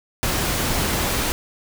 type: noise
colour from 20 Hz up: pink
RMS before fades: -22 dBFS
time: 0.23-1.32 s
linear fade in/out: 0 ms
effects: none